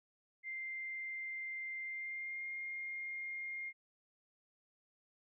sine tone with pitch glide, 2093 to 2123 Hz, C7 to C7, 0 to +25 cents, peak -40 dBFS, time 0.43-3.73 s, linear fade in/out 50 ms, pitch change +25 cents, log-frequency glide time 1.82-2.46 s, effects none

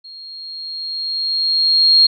sine tone with level ramp, 4253 Hz, C8, 27 cents sharp, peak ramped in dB -34 to -6 dBFS, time 0.04-2.07 s, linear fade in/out 10 ms, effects none

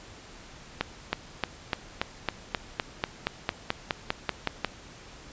accelerating click train, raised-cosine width 0.3 ms, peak -9 dBFS, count 17, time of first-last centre 0.81-4.647 s, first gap 320 ms, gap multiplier 0.96, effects pink hiss -48 dBFS RMS until 5.32 s + resampled to 16000 Hz

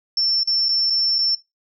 sine tone with dropouts, 5390 Hz, E8, 38 cents sharp, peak -17 dBFS, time 0.17-1.35 s, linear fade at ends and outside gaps 2 ms, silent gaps 0.433-0.474 / 0.685-0.69 / 0.9-0.904 / 1.184-1.188 s, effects noise-tail reverb RT60 0.2 s tail -18 dB re dry

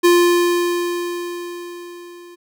square tone with level ramp, 349.2 Hz, F4, in tune, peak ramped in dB -9 to -39 dBFS, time 0.03-2.36 s, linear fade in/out 20 ms, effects none

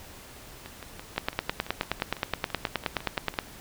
two click trains, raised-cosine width 0.3 ms, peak -23 / -9 dBFS, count 17 / 22, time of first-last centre 0.66-3.34 / 1.18-3.388 s, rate 5.97 / 9.51 Hz, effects pink hiss -47 dBFS RMS until 3.6 s

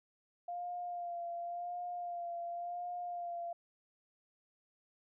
sine tone with vibrato, 698.5 Hz, F5, in tune, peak -38 dBFS, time 0.48-3.53 s, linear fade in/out 5 ms, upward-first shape sine, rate 0.92 Hz, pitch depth 27 cents each way, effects none

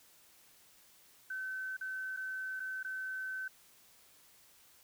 sine tone with dropouts, 1529 Hz, G6, 44 cents flat, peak -37 dBFS, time 1.3-3.48 s, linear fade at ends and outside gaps 5 ms, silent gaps 1.768-1.81 / 2.165-2.171 / 2.597-2.601 / 2.83-2.846 s, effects white hiss -63 dBFS RMS until 4.83 s

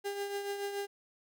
35% pulse tone with tremolo, 402 Hz, G4, 44 cents sharp, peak -31 dBFS, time 0.04-0.87 s, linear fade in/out 20 ms, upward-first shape triangle, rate 7 Hz, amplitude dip 55%, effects none

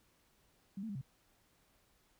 sine tone with pitch steps, 194.9 / 223.9 / 201 / 132.8 Hz, G3 / A3 / G3 / C3, -10 / +30 / +44 / +26 cents, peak -39 dBFS, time 0.77-1.014 s, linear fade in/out 5 ms, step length 61 ms, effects pink hiss -72 dBFS RMS until 2.19 s

